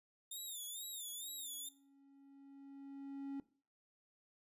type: tone with vibrato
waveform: 5% pulse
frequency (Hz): 3616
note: A7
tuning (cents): +47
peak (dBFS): -37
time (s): 0.31-1.69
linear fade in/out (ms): 5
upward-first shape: sine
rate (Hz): 2.2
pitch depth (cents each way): 120
type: tone with exponential growth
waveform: triangle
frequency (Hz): 276.3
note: C#4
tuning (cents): -6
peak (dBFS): -38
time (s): 1.05-3.4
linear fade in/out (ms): 2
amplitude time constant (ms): 510
effects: noise-tail reverb RT60 0.4 s tail -17 dB re dry + resampled to 32000 Hz